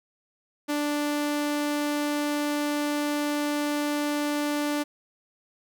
sawtooth tone, 293.7 Hz, D4, in tune, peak -21 dBFS, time 0.68-4.84 s, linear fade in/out 20 ms, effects none

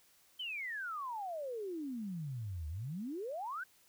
sine exponential two-way sweep, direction down then up, 3136 to 73.3 to 1598 Hz, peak -38 dBFS, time 0.39-3.64 s, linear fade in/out 10 ms, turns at 2.68 s, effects white hiss -67 dBFS RMS until 3.88 s

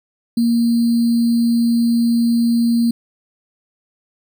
sine tone with sample-and-hold, 234 Hz, A#3, 7 cents sharp, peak -12 dBFS, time 0.37-2.91 s, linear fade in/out 5 ms, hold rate 4410 Hz, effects none

